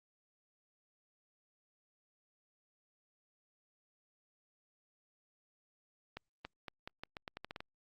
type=accelerating click train; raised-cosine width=0.3 ms; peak=-27 dBFS; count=12; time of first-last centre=6.17-7.605 s; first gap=280 ms; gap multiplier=0.83; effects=Opus 48 kbps